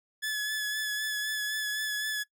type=tone with vibrato; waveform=sawtooth; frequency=1713 Hz; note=A6; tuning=47 cents flat; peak=-26 dBFS; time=0.22-2.24 s; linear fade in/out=20 ms; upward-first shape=sine; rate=3.9 Hz; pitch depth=23 cents each way; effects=noise-tail reverb RT60 0.1 s tail -22 dB re dry